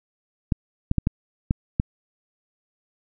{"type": "clicks", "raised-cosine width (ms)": 5, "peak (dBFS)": -7, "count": 6, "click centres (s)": [0.522, 0.914, 0.983, 1.071, 1.509, 1.799], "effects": []}